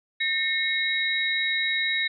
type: tone cluster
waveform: sine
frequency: 1819 / 2169 / 3826 Hz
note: A#6 / C#7 / A#7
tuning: -43 / -38 / +44 cents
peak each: -27 dBFS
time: 0.2-2.08 s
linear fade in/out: 10 ms
effects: none